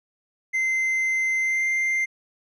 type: tone with pitch glide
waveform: triangle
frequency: 2073 to 2093 Hz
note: C7 to C7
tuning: -17 to 0 cents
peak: -19 dBFS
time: 0.53-2.06 s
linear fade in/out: 20 ms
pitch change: +17 cents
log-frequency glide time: 1.4-1.66 s
effects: resampled to 22050 Hz